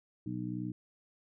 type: harmonic tone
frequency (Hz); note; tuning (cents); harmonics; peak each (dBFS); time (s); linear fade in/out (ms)
61.2; B1; -15; 2 / 3 / 4 / 5; -40 / -40 / -43 / -39; 0.26-0.72; 5
effects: none